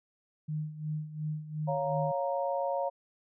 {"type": "tone with tremolo", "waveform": "sine", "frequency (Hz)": 153.3, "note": "D#3", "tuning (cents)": -25, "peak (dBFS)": -30, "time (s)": [0.48, 2.12], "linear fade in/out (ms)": 10, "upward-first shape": "sine", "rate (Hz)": 2.8, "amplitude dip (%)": 75}
{"type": "chord", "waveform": "sine", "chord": "Bb minor", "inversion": "first", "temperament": "equal with one note detuned", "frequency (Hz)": [554.4, 701.7, 932.3], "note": ["Db5", "F5", "Bb5"], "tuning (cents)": [0, 8, 0], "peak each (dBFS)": [-31, -34, -35], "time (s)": [1.67, 2.9], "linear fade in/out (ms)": 20}
{"effects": []}